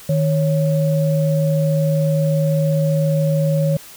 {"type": "tone pair together", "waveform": "sine", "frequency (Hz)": [155.56, 553.4], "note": ["D#3", "C#5"], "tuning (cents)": [0, -3], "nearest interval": "octave + minor seventh", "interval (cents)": 2197, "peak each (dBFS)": [-15, -20], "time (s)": [0.09, 3.77], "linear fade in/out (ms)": 5, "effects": ["white hiss -40 dBFS RMS until 3.96 s"]}